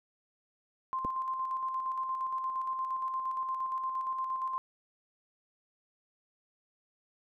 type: tone with tremolo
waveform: sine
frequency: 1047 Hz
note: C6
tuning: 1 cent sharp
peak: -30 dBFS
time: 0.93-4.58 s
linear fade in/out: 0 ms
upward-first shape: square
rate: 8.6 Hz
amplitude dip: 35%
type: clicks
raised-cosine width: 2 ms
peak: -24 / -33 dBFS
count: 2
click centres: 1.049 / 1.053 s
effects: none